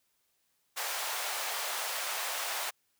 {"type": "high-pass noise", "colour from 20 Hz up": "pink", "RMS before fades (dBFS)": -35, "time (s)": [0.76, 2.71], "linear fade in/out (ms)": 20, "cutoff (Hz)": 650, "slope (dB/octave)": 24, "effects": ["white hiss -75 dBFS RMS until 2.99 s"]}